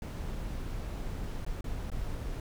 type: noise with dropouts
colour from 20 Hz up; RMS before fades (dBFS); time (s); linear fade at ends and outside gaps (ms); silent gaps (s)
brown; -36; 0.02-2.4; 1; 1.449-1.464 / 1.609-1.642 / 1.901-1.917
effects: none